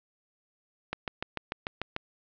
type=click train; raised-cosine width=0.3 ms; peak=-15 dBFS; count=8; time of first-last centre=0.93-1.964 s; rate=6.77 Hz; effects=low-pass 4000 Hz 12 dB/octave